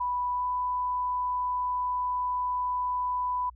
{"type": "tone with pitch glide", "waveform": "sine", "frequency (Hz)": [987, 994.4], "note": ["B5", "B5"], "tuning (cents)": [-1, 12], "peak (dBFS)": -26, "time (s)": [0, 3.5], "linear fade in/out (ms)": 10, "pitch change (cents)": 13, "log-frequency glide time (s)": [0.32, 0.45], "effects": ["added 60 Hz sine -49 dBFS peak until 3.55 s"]}